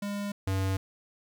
square tone pair in turn, 203 / 95.8 Hz, G#3 / G2, -39 / -39 cents, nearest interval octave + minor second, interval 1300 cents, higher first, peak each -32 / -27 dBFS, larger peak second, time 0.02-0.32 / 0.47-0.77 s, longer neither, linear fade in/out 5 ms, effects 11-bit

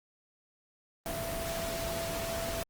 sine tone in noise, 667 Hz, E5, 20 cents sharp, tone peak -36 dBFS, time 1.06-2.63 s, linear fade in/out 0 ms, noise pink, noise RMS -37 dBFS, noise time 1.06-2.63 s, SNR -2 dB, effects Opus 24 kbps

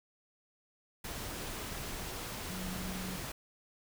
sine tone in noise, 185 Hz, F#3, in tune, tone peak -40 dBFS, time 2.49-3.17 s, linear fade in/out 5 ms, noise pink, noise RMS -41 dBFS, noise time 1.04-3.32 s, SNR -2 dB, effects none

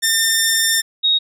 10% pulse / sine tone pair in turn, 1804 / 3761 Hz, A6 / A#7, +43 / +15 cents, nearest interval octave + minor second, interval 1272 cents, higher second, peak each -5 / -12 dBFS, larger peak first, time 0.02-0.82 / 1.03-1.19 s, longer first, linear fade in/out 20 ms, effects none

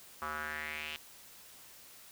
square tone with band-pass filter sweep, 76.4 Hz, D#2, 31 cents flat, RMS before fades -40 dBFS, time 0.22-0.96 s, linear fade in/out 0 ms, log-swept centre 1200 to 2900 Hz, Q 4.3, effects white hiss -55 dBFS RMS until 2.11 s

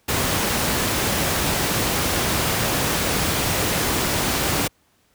pink noise, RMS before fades -21 dBFS, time 0.08-4.68 s, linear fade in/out 10 ms, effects pink hiss -62 dBFS RMS until 5.14 s + high-pass 60 Hz 12 dB/octave

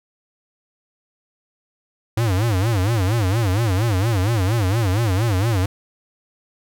square tone with vibrato, 103.83 Hz, G#2, in tune, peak -17 dBFS, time 2.17-5.66 s, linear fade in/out 5 ms, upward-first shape sine, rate 4.3 Hz, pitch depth 240 cents each way, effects none

